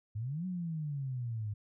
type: exponential two-way sweep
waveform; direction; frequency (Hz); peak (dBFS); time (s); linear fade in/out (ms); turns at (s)
sine; up then down; 100.6 to 187.7 to 101.9; -34; 0.15-1.54; 10; 0.46
effects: none